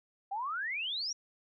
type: exponential sweep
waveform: sine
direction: up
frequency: 756 to 5870 Hz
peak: -33 dBFS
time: 0.31-1.13 s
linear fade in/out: 10 ms
effects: none